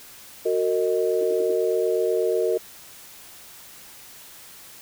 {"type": "chord", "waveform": "sine", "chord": "D# minor", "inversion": "first", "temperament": "equal with one note detuned", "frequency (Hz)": [370, 458.2, 622.3], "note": ["F#4", "A#4", "D#5"], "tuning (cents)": [0, -30, 0], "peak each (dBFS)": [-24, -22, -27], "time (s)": [0.45, 2.58], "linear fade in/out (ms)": 10}
{"type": "tone bursts", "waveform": "sine", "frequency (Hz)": 330, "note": "E4", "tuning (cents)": 2, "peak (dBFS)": -30, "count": 4, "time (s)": [1.21, 1.518], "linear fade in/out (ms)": 5, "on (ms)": 26, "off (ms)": 68}
{"effects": ["white hiss -45 dBFS RMS until 4.81 s"]}